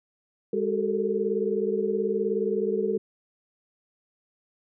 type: tone cluster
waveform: sine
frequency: 203.3 / 379.6 / 436.6 / 455.6 Hz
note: G#3 / F#4 / A4 / A#4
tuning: -37 / +44 / -13 / -40 cents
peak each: -31 / -28 / -27 / -31 dBFS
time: 0.53-2.98 s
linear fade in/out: 5 ms
effects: none